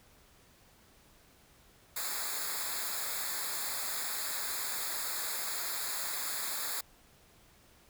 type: noise with comb filter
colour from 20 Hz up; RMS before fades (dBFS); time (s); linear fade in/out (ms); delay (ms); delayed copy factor
white; -36; 1.96-6.81; 5; 0.34; -1
effects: pink hiss -62 dBFS RMS until 7.89 s